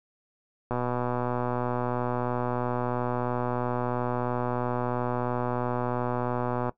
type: click train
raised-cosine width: 1 ms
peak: -15 dBFS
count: 737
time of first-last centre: 0.71-6.694 s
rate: 123 Hz
effects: noise-tail reverb RT60 0.1 s tail -17 dB re dry